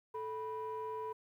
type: ring-modulated tone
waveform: triangle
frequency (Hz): 272.3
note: C#4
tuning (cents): -31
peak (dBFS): -32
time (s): 0.14-1.13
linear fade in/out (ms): 10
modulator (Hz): 710
effects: tanh soft clip ceiling -32 dBFS + 12-bit